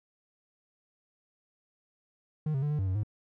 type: tone with pitch steps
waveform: triangle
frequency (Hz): 153.8 / 134.3 / 147.4 / 150 / 96.1 / 93.4 / 105.5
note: D#3 / C3 / D3 / D3 / G2 / F#2 / G#2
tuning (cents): -20 / +46 / +7 / +37 / -34 / +17 / +28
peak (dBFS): -25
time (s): 2.46-3.034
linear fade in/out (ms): 5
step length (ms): 82
effects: none